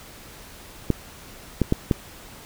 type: clicks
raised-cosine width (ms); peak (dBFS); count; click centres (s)
3; -5; 4; 0.903 / 1.617 / 1.724 / 1.912
effects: pink hiss -44 dBFS RMS until 2.45 s